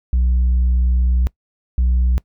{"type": "tone pair in turn", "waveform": "sine", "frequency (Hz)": [61.74, 61.74], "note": ["B1", "B1"], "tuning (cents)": [0, 0], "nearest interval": "unison", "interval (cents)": 0, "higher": "neither", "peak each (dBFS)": -10, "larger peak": "neither", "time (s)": [[0.13, 1.27], [1.78, 2.18]], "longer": "first", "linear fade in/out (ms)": 0, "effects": ["noise-tail reverb RT60 0.1 s tail -24 dB re dry", "tanh soft clip ceiling -11 dBFS"]}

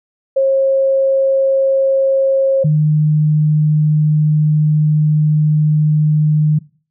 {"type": "tone pair in turn", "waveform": "sine", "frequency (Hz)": [539, 152.39], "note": ["C#5", "D#3"], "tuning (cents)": [-49, -36], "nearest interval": "octave + minor seventh", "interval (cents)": 2187, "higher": "first", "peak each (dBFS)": -9, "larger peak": "neither", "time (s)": [[0.36, 2.64], [2.64, 6.59]], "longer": "second", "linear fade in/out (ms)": 10, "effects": ["noise-tail reverb RT60 0.4 s tail -21 dB re dry"]}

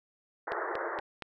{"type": "band-pass noise", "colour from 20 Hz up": "pink", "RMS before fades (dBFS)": -35, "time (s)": [0.47, 1], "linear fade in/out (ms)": 5, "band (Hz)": [340, 1900], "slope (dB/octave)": 96}
{"type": "click train", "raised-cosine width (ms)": 0.3, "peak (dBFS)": -22, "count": 4, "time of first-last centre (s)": [0.52, 1.223], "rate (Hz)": 4.27}
{"effects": []}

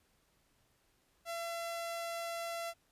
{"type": "tone", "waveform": "sawtooth", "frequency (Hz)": 676, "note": "E5", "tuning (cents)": 43, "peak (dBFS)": -34, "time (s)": [1.25, 2.74], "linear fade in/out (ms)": 50, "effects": ["pink hiss -73 dBFS RMS until 2.91 s", "resampled to 32000 Hz"]}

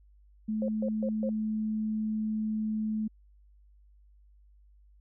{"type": "tone", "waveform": "sine", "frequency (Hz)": 216.5, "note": "A3", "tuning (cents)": -28, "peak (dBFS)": -28, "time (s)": [0.48, 3.08], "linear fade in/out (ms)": 10}
{"type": "tone bursts", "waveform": "sine", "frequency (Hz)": 532, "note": "C5", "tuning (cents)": 29, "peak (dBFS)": -31, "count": 4, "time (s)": [0.62, 1.292], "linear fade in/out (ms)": 2, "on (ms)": 63, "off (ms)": 140}
{"effects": ["added 50 Hz sine -56 dBFS peak until 5 s"]}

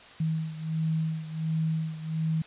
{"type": "beating tone pair", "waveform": "sine", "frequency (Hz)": [159.2, 160.6], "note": ["D#3", "E3"], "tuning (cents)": [40, -45], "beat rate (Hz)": 1.4, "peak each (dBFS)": [-28, -32], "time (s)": [0.2, 2.42], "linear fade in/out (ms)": 5, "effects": ["white hiss -49 dBFS RMS until 2.46 s", "resampled to 8000 Hz"]}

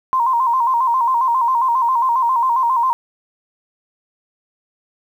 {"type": "tone with vibrato", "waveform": "sine", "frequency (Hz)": 987.8, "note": "B5", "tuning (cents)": 0, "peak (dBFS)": -13, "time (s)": [0.13, 2.93], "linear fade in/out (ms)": 0, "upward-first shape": "square", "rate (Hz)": 7.4, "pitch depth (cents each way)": 92, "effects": ["8-bit"]}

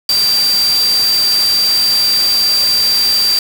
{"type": "tone in noise", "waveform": "sine", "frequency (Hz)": 4699, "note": "D8", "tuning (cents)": 0, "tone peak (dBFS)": -10, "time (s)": [0.09, 3.39], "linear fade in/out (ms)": 2, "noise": "white", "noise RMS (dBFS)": -21, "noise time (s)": [0.09, 3.39], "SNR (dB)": 8, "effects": []}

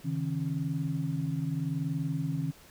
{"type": "tone cluster", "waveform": "sine", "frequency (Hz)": [138, 158.8, 271.8], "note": ["C#3", "D#3", "C#4"], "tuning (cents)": [-7, 36, -34], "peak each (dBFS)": [-34, -31, -36], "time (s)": [0.04, 2.52], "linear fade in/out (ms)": 20, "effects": ["pink hiss -55 dBFS RMS until 2.7 s"]}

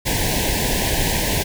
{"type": "band-stop noise", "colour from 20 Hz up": "pink", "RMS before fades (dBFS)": -20, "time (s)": [0.05, 1.44], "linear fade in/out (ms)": 20, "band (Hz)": [1000, 1600], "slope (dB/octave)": 96, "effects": []}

